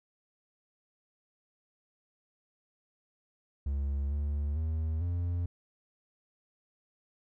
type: tone with pitch steps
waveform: triangle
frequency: 69.9 / 72.7 / 79.4 / 87.2 Hz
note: C#2 / D2 / D#2 / F2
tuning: +15 / -17 / +36 / -2 cents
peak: -27 dBFS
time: 3.66-5.46 s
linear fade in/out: 5 ms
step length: 450 ms
effects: none